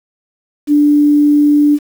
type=tone with quantisation; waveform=sine; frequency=293.7 Hz; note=D4; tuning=in tune; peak=-6 dBFS; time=0.67-1.79 s; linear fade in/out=50 ms; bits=6; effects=none